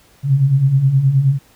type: beating tone pair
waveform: sine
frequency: 128.8 / 138.3 Hz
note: C3 / C#3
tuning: -27 / -4 cents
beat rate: 9.5 Hz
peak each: -18 / -11 dBFS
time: 0.23-1.39 s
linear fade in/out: 50 ms
effects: pink hiss -51 dBFS RMS until 1.55 s